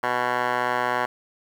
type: tone with band-pass filter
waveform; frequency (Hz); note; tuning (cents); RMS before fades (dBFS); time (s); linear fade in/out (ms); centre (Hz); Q
10% pulse; 123.47; B2; 0; -24; 0.03-1.06; 5; 1200; 6.2
effects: 8-bit